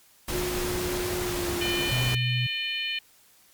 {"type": "noise", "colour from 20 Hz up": "pink", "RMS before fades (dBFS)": -31, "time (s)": [0.28, 2.15], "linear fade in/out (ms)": 5}
{"type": "tone with pitch glide", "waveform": "sine", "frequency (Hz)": [359.6, 349.6], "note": ["F#4", "F4"], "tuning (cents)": [-49, 2], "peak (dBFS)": -29, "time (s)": [0.3, 1.92], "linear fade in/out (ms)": 50, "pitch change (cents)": -49, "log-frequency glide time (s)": [1.23, 1.46]}
{"type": "harmonic tone", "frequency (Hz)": 604, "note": "D5", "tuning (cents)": 48, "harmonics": [3, 4, 5, 6, 7], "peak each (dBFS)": [-37, -31, -30, -43, -39], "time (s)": [1.61, 2.99], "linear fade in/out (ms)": 5}
{"type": "tone", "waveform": "sine", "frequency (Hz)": 123.47, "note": "B2", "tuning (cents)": 0, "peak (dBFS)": -24, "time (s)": [1.91, 2.47], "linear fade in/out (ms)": 10}
{"effects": ["white hiss -58 dBFS RMS until 3.53 s", "MP3 96 kbps"]}